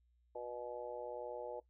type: harmonic tone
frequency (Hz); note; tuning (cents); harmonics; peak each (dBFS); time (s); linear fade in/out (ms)
121.8; B2; -24; 3 / 4 / 5 / 6 / 7; -51 / -45 / -47 / -57 / -50; 0.35-1.6; 5
effects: noise-tail reverb RT60 0.1 s tail -17 dB re dry + added 60 Hz sine -70 dBFS peak until 1.69 s